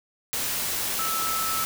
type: tone in noise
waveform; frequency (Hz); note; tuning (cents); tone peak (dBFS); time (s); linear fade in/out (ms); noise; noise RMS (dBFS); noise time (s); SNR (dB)
sine; 1311; E6; -10; -28; 0.99-1.64; 0; white; -28; 0.33-1.65; -3
effects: none